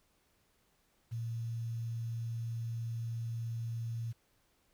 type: tone with quantisation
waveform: sine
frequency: 115.4 Hz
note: A#2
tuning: 17 cents flat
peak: -35 dBFS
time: 1.11-4.13 s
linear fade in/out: 20 ms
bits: 10
effects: pink hiss -73 dBFS RMS until 4.73 s